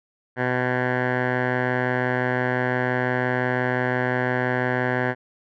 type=tone with low-pass filter; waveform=10% pulse; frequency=125.8 Hz; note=B2; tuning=32 cents sharp; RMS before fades=-23 dBFS; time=0.36-5.15 s; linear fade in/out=50 ms; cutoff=1600 Hz; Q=3.9; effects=none